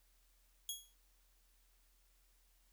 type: tone with exponential decay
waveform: 15% pulse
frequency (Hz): 3322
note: G#7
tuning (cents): 0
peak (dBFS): -30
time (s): 0.69-0.94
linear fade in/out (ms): 1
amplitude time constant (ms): 53
effects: added 42 Hz sine -70 dBFS peak until 2.72 s + white hiss -75 dBFS RMS until 2.72 s